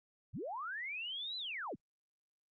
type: linear two-way sweep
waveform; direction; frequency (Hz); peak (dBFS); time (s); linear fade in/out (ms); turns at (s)
sine; up then down; 65 to 4073 to 74.8; -39; 0.33-1.76; 20; 1.37
effects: Opus 48 kbps